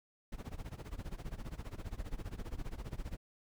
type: noise with tremolo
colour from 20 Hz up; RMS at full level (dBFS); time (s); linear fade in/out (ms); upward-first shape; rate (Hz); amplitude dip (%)
brown; -39; 0.32-3.17; 5; sine; 15; 90
effects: none